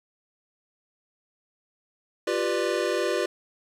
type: chord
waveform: square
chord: G dominant seventh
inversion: third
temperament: equal with one note detuned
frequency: 349.2 / 392 / 493.9 / 593.8 Hz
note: F4 / G4 / B4 / D5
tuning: 0 / 0 / 0 / +19 cents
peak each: -30 dBFS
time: 2.27-3.26 s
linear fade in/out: 5 ms
effects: low-pass 8000 Hz 12 dB/octave + 9-bit